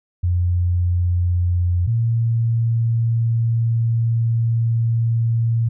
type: tone pair in turn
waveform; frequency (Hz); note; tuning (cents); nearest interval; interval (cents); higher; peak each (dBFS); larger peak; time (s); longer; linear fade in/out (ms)
sine; 88.4 / 115.26; F2 / A#2; +22 / -19; perfect fourth; 459; second; -15; neither; 0.23-1.87 / 1.87-5.69; second; 10
effects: none